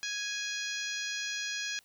harmonic tone, 830.6 Hz, G#5, in tune, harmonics 2 / 3 / 4 / 5 / 6 / 7 / 8, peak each -38 / -40 / -41 / -42 / -43 / -43 / -44 dBFS, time 0.03-1.79 s, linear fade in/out 0 ms, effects white hiss -65 dBFS RMS until 1.84 s

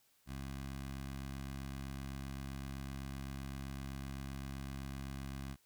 15% pulse tone with notch filter, 67.8 Hz, C#2, 38 cents flat, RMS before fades -44 dBFS, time 0.26-5.57 s, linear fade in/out 50 ms, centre 510 Hz, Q 1.1, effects white hiss -72 dBFS RMS until 5.65 s

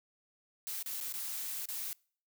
blue noise with dropouts, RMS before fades -39 dBFS, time 0.67-1.93 s, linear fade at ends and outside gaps 0 ms, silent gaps 0.826-0.86 / 1.003-1.01 / 1.124-1.139 / 1.656-1.687 s, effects noise-tail reverb RT60 0.5 s tail -26 dB re dry

